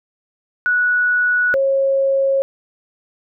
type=tone pair in turn; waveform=sine; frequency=1470 / 543.5 Hz; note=F#6 / C#5; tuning=-12 / -34 cents; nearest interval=octave + perfect fourth; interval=1722 cents; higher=first; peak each=-13 dBFS; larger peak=neither; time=0.66-1.54 / 1.54-2.42 s; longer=neither; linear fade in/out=0 ms; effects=none